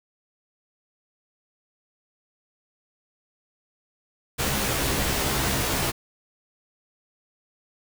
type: noise with comb filter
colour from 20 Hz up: pink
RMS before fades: -25 dBFS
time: 4.38-5.92 s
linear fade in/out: 20 ms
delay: 15 ms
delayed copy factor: +0.9
effects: none